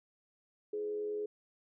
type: tone with frequency modulation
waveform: sine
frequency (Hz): 420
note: G#4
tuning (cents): +19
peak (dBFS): -34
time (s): 0.73-1.26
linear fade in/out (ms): 5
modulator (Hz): 90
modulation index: 0.33
effects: none